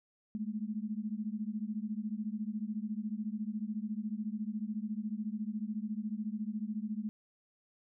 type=beating tone pair; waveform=sine; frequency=207.7 / 221.7 Hz; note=G#3 / A3; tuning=0 / +13 cents; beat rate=14 Hz; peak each=-37 / -38 dBFS; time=0.35-7.09 s; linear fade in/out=0 ms; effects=none